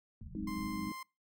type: low-pass noise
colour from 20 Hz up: pink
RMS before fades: -48 dBFS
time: 0.21-0.89 s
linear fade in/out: 2 ms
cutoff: 220 Hz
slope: 96 dB/octave
type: chord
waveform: sine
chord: Ab dominant seventh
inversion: third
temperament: equal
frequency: 185 / 207.7 / 261.6 / 311.1 Hz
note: Gb3 / Ab3 / C4 / Eb4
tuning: 0 / 0 / 0 / 0 cents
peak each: -44 / -40 / -45 / -41 dBFS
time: 0.35-0.92 s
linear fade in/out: 2 ms
type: tone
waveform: 30% pulse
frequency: 1046.5 Hz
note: C6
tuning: in tune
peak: -40 dBFS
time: 0.47-1.03 s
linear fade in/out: 5 ms
effects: noise-tail reverb RT60 0.3 s tail -26 dB re dry